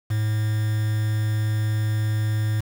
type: tone with quantisation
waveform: triangle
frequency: 107.9 Hz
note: A2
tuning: 33 cents flat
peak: -18 dBFS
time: 0.1-2.61 s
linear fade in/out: 10 ms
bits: 6
effects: none